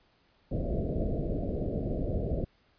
pink low-pass noise, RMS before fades -31 dBFS, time 0.51-2.45 s, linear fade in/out 10 ms, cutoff 670 Hz, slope 96 dB/octave, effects pink hiss -67 dBFS RMS until 2.78 s + resampled to 11025 Hz

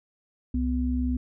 sine tone pair together, 66.47 / 250 Hz, C2 / B3, +28 / +21 cents, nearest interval octave + major seventh, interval 2293 cents, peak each -26 dBFS, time 0.54-1.17 s, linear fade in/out 5 ms, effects none

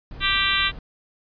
brown noise, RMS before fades -36 dBFS, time 0.11-0.79 s, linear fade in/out 2 ms
harmonic tone, 392 Hz, G4, in tune, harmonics 3 / 4 / 5 / 6 / 7 / 8 / 9 / 10, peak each -27 / -27 / -27 / -27 / -27 / -27 / -27 / -27 dBFS, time 0.2-0.72 s, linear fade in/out 50 ms
effects resampled to 11025 Hz

